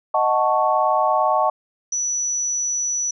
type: chord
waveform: sine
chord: D# half-diminished seventh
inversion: none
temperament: equal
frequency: 622.3 / 740 / 880 / 1108.7 Hz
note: D#5 / F#5 / A5 / C#6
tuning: 0 / 0 / 0 / 0 cents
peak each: -21 dBFS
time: 0.14-1.5 s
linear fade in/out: 5 ms
type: tone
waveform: sine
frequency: 5920 Hz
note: F#8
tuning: in tune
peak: -20 dBFS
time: 1.92-3.11 s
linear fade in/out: 5 ms
effects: none